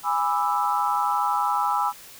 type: chord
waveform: sine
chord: E dominant seventh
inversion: first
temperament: just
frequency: 824.1 / 988.9 / 1186.7 / 1318.5 Hz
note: G#5 / B5 / D6 / E6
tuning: -14 / +2 / +18 / 0 cents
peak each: -25 / -25 / -30 / -26 dBFS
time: 0.03-1.93 s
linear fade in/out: 50 ms
effects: white hiss -45 dBFS RMS until 2.19 s